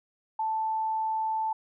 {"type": "tone", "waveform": "sine", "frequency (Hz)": 880, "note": "A5", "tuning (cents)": 0, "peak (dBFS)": -26, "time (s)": [0.39, 1.53], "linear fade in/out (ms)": 5, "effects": []}